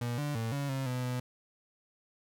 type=tone with pitch steps; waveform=35% pulse; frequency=119.9 / 146.5 / 113.4 / 141.2 / 134.2 / 125.9 / 125.1 Hz; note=A#2 / D3 / A#2 / C#3 / C3 / B2 / B2; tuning=+49 / -4 / -47 / +32 / +44 / +34 / +23 cents; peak=-30 dBFS; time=0.01-1.2 s; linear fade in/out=5 ms; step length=170 ms; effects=none